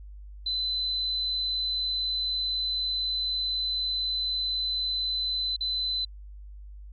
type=tone with dropouts; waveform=sine; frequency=4029 Hz; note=B7; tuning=34 cents sharp; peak=-26 dBFS; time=0.46-6.05 s; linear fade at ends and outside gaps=5 ms; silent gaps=5.564-5.607 s; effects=added 50 Hz sine -41 dBFS peak until 6.92 s